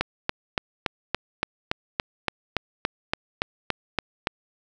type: click train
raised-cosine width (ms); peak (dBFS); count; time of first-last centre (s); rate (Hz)
0.3; -6; 16; 0.01-4.271; 3.52
effects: none